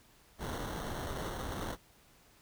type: noise with sample-and-hold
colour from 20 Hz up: pink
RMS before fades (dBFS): -39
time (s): 0.38-1.77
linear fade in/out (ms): 50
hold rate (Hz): 2450
effects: pink hiss -63 dBFS RMS until 2.41 s